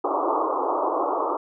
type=band-pass noise; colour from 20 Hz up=white; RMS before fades=-24 dBFS; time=0.04-1.37 s; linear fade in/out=5 ms; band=290 to 1200 Hz; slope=96 dB/octave; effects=none